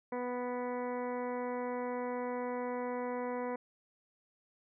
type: harmonic tone with a mistuned harmonic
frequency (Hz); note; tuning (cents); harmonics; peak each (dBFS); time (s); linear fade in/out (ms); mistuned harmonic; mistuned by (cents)
246.9; B3; 0; 1 / 2 / 3 / 4 / 5 / 6 / 7 / 8 / 9; -40 / -37 / -45 / -42 / -55 / -53 / -56 / -51 / -57; 0.12-3.56; 5; 9; +16
effects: none